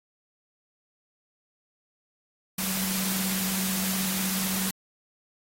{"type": "tone in noise", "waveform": "sine", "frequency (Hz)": 189.8, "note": "F#3", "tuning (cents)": 44, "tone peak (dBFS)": -31, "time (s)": [2.58, 4.71], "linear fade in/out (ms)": 5, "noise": "white", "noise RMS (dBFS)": -30, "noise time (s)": [2.58, 4.71], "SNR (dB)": -4, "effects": ["AAC 48 kbps"]}